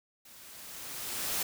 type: noise with level ramp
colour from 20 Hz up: white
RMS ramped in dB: -54 to -31 dBFS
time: 0.25-1.43 s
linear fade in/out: 5 ms
effects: none